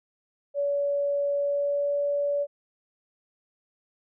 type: tone with pitch glide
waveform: sine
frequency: 569 to 573.3 Hz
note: C#5 to D5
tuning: +45 to -42 cents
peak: -23 dBFS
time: 0.54-2.47 s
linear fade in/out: 50 ms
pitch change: +13 cents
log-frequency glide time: 1.35-1.99 s
effects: none